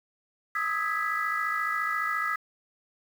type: chord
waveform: sine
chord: E major seventh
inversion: third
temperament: equal with one note detuned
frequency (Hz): 1244.5 / 1298.9 / 1661.2 / 1975.5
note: D#6 / E6 / G#6 / B6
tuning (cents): 0 / -26 / 0 / 0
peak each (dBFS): -31 / -31 / -32 / -31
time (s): 0.55-2.36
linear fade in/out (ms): 5
effects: tanh soft clip ceiling -17 dBFS + 8-bit